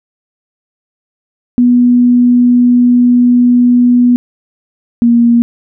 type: tone pair in turn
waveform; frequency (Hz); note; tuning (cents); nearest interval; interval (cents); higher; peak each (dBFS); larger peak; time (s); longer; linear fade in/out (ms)
sine; 244.5 / 235.9; B3 / A#3; -17 / +21; minor second; 62; first; -4; neither; 1.58-4.16 / 5.02-5.42; first; 0
effects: none